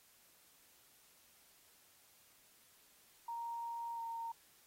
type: tone with pitch glide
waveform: sine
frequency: 932.3 to 920 Hz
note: A#5 to A#5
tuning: 0 to -23 cents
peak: -40 dBFS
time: 3.28-4.32 s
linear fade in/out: 5 ms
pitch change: -23 cents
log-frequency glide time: 3.95-4 s
effects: white hiss -67 dBFS RMS until 4.66 s + AAC 48 kbps